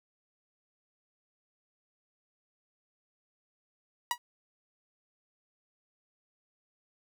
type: tone with exponential decay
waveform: sawtooth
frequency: 965 Hz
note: B5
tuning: 40 cents flat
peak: -20 dBFS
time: 4.11-4.18 s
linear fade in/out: 1 ms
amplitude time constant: 15 ms
effects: none